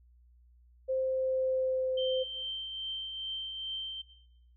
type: tone with pitch glide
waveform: sine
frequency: 523.3 to 517 Hz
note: C5 to C5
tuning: 0 to -21 cents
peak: -28 dBFS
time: 0.88-2.24 s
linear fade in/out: 20 ms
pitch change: -21 cents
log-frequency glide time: 1.01-2.05 s
type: tone with tremolo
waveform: sine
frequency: 3126 Hz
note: G7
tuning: 6 cents flat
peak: -33 dBFS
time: 1.97-4.02 s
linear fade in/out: 10 ms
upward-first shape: triangle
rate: 2.4 Hz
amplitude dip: 45%
effects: noise-tail reverb RT60 0.9 s tail -17 dB re dry + added 60 Hz sine -58 dBFS peak until 4.56 s